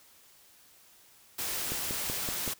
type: noise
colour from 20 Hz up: white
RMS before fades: -34 dBFS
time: 1.38-2.54 s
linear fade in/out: 10 ms
type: click train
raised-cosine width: 2 ms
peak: -23 dBFS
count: 5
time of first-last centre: 1.72-2.478 s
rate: 5.28 Hz
effects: white hiss -59 dBFS RMS until 2.59 s